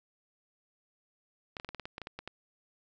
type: clicks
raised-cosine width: 0.3 ms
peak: -24 dBFS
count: 12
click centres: 1.568 / 1.599 / 1.647 / 1.69 / 1.747 / 1.797 / 1.855 / 1.981 / 2.017 / 2.071 / 2.19 / 2.276 s
effects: resampled to 16000 Hz + 9-bit